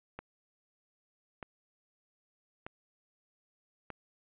click train, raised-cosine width 0.5 ms, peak -26 dBFS, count 4, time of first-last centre 0.19-3.903 s, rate 0.808 Hz, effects resampled to 8000 Hz

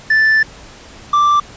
triangle tone pair in turn, 1760 / 1174.7 Hz, A6 / D6, 0 / 0 cents, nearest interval perfect fifth, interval 700 cents, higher first, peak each -7 dBFS, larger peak neither, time 0.1-0.43 / 1.13-1.4 s, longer first, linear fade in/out 5 ms, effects pink hiss -38 dBFS RMS until 1.56 s + resampled to 16000 Hz

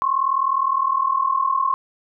sine tone pair together, 1054.3 / 1094 Hz, C6 / C#6, +13 / -23 cents, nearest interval minor second, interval 64 cents, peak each -20 dBFS, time 0.02-1.74 s, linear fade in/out 0 ms, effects none

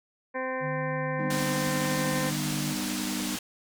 harmonic tone, 259 Hz, C4, 17 cents flat, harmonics 1 / 2 / 3 / 4 / 6 / 7 / 8 / 9, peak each -38 / -32 / -40 / -36 / -41 / -37 / -44 / -46 dBFS, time 0.34-2.31 s, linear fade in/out 20 ms
sine tone with vibrato, 150.3 Hz, D3, 40 cents sharp, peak -32 dBFS, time 0.6-2.76 s, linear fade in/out 50 ms, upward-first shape triangle, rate 0.92 Hz, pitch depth 21 cents each way
triangle chord, G augmented, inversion none, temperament equal with one note detuned, 196 / 246.9 / 305.4 Hz, G3 / B3 / D#4, 0 / 0 / -32 cents, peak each -33 dBFS, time 1.19-3.36 s, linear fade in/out 5 ms
white low-pass noise, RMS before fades -35 dBFS, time 1.3-3.39 s, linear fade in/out 5 ms, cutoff 8400 Hz, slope 12 dB/octave
effects none

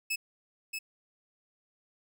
sawtooth tone with echo, 2600 Hz, E7, 24 cents flat, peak -26 dBFS, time 0.1-0.16 s, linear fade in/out 10 ms, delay 630 ms, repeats 1, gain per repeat -5 dB, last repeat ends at 0.79 s, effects none

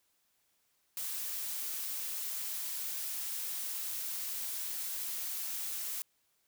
blue noise, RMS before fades -38 dBFS, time 0.97-6.02 s, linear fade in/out 0 ms, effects white hiss -75 dBFS RMS until 6.47 s

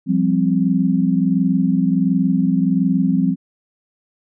sine chord, F suspended second, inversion none, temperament equal, 174.61 / 196 / 261.6 Hz, F3 / G3 / C4, 0 / 0 / 0 cents, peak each -18 dBFS, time 0.06-3.36 s, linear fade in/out 50 ms, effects none

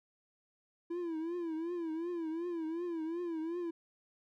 triangle tone with vibrato, 333.9 Hz, E4, 22 cents sharp, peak -33 dBFS, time 0.9-3.71 s, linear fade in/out 10 ms, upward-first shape triangle, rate 2.7 Hz, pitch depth 120 cents each way, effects none

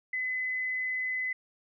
sine tone, 2021 Hz, B6, 39 cents sharp, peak -29 dBFS, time 0.13-1.33 s, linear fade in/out 5 ms, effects none

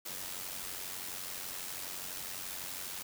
white noise with amplitude modulation, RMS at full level -39 dBFS, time 0.05-3.03 s, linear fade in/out 10 ms, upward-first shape sine, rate 92 Hz, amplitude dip 55%, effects none

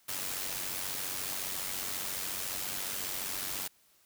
white noise with amplitude modulation, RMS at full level -34 dBFS, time 0.08-3.68 s, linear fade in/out 10 ms, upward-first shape sine, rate 94.4 Hz, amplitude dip 55%, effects white hiss -66 dBFS RMS until 4.05 s

